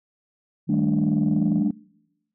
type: tone with pitch glide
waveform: sine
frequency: 155.56 to 165.76 Hz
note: D#3 to E3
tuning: 0 to +10 cents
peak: -23 dBFS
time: 0.67-1.64 s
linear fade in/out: 50 ms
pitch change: +110 cents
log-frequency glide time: 1.32-1.42 s
type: chord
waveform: sine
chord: G suspended second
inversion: none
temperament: equal with one note detuned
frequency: 196 / 216.5 / 293.7 Hz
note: G3 / A3 / D4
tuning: 0 / -28 / 0 cents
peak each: -23 / -21 / -23 dBFS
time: 0.69-1.71 s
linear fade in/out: 5 ms
effects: noise-tail reverb RT60 1.0 s tail -26 dB re dry + tanh soft clip ceiling -13 dBFS